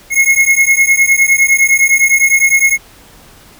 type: beating tone pair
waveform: square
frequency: 2162 / 2171.8 Hz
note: C#7 / C#7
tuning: -44 / -36 cents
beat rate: 9.8 Hz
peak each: -11 dBFS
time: 0.1-2.78 s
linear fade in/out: 50 ms
effects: pink hiss -41 dBFS RMS until 3.59 s